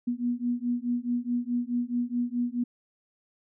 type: beating tone pair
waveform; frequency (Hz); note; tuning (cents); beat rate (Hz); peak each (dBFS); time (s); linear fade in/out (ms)
sine; 240 / 244.7; B3 / B3; -49 / -16; 4.7; -29; 0.07-2.64; 10
effects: none